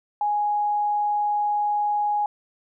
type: tone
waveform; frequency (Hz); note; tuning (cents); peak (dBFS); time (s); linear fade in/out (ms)
sine; 830.6; G#5; 0; -20; 0.21-2.26; 2
effects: none